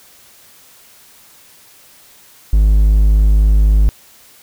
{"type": "tone", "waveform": "triangle", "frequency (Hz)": 51.91, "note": "G#1", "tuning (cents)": 0, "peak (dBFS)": -5, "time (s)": [2.53, 3.89], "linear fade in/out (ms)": 0, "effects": ["white hiss -45 dBFS RMS until 4.42 s"]}